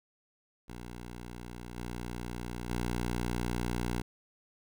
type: tone with level steps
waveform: 10% pulse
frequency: 60 Hz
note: B1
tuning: 49 cents flat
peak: -34 / -29 / -23 dBFS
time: 0.68-4.02 s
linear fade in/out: 10 ms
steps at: 1.76 / 2.69 s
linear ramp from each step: 20 ms
effects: none